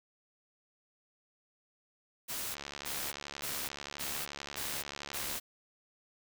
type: noise bursts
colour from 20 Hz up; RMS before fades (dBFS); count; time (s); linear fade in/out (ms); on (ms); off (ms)
white; -38; 6; 2.28-5.4; 20; 270; 300
type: click train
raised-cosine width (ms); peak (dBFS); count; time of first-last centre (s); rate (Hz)
0.2; -23; 202; 2.54-5.355; 71.4
effects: none